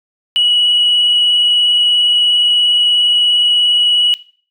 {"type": "tone with vibrato", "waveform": "sine", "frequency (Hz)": 2928, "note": "F#7", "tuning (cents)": -19, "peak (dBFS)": -8, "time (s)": [0.36, 4.14], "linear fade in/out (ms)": 0, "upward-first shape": "square", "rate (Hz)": 17, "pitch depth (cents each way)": 10, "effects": ["noise-tail reverb RT60 0.4 s tail -18 dB re dry", "tanh soft clip ceiling -5 dBFS"]}